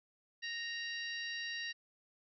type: harmonic tone with a mistuned harmonic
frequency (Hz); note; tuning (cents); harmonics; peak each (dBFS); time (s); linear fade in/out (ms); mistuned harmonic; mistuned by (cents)
930; A#5; -4; 2 / 3 / 4 / 5 / 6; -41 / -45 / -47 / -49 / -51; 0.42-1.73; 20; 4; +71
effects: none